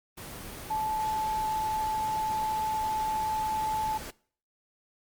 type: tone in noise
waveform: sine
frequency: 869 Hz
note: A5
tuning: 22 cents flat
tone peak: -27 dBFS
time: 0.7-3.98 s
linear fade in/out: 10 ms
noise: pink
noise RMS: -41 dBFS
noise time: 0.17-4.11 s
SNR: +11 dB
effects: noise-tail reverb RT60 0.5 s tail -22 dB re dry + Opus 24 kbps